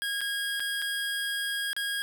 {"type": "tone with dropouts", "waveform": "25% pulse", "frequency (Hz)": 1636, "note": "G#6", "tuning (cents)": -26, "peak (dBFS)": -25, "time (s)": [0.02, 2.02], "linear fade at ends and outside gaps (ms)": 0, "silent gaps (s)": [[0.208, 0.214], [0.597, 0.603], [0.818, 0.822], [1.731, 1.765]], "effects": []}